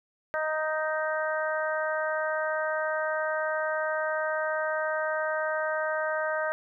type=harmonic tone; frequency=311.5 Hz; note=D#4; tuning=2 cents sharp; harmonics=2 / 3 / 4 / 5 / 6; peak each=-29 / -36 / -35 / -32 / -38 dBFS; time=0.34-6.52 s; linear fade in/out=0 ms; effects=none